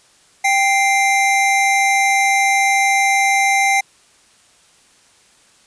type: tone pair together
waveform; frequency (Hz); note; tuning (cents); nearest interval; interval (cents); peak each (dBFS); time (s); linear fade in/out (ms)
square; 786.7 / 2093; G5 / C7; +6 / 0; octave + perfect fourth; 1694; -16; 0.44-3.81; 10
effects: white hiss -52 dBFS RMS until 5.66 s + resampled to 22050 Hz